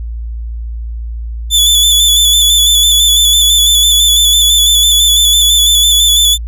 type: tone with vibrato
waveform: sawtooth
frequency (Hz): 3471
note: A7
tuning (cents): -24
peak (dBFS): -3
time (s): 1.5-6.38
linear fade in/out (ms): 50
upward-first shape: square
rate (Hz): 6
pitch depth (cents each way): 31
effects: added 57 Hz sine -18 dBFS peak until 6.47 s